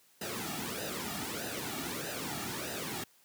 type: noise with flanger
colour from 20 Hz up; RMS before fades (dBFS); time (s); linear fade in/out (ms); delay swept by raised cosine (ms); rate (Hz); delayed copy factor
pink; -38; 0.21-3.04; 5; 0.89 to 1.99; 1.6; -0.7
effects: white hiss -65 dBFS RMS until 3.24 s + high-pass 100 Hz 12 dB/octave